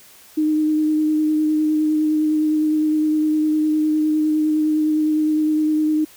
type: tone with vibrato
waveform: sine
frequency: 307.7 Hz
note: D#4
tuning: 19 cents flat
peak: -15 dBFS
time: 0.37-6.05 s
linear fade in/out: 10 ms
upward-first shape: sine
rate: 9.8 Hz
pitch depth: 14 cents each way
effects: white hiss -47 dBFS RMS until 6.16 s